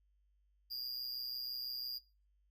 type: tone with amplitude modulation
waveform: square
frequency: 4819 Hz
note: D8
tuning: 44 cents sharp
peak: -37 dBFS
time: 0.7-1.99 s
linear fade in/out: 20 ms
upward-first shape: sine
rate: 126 Hz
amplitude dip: 75%
effects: noise-tail reverb RT60 0.3 s tail -17 dB re dry + added 50 Hz sine -70 dBFS peak until 2.5 s